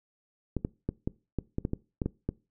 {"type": "clicks", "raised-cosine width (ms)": 3, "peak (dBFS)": -16, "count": 11, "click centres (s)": [0.567, 0.649, 0.89, 1.075, 1.387, 1.584, 1.651, 1.734, 2.018, 2.06, 2.29], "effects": ["noise-tail reverb RT60 0.3 s tail -22 dB re dry"]}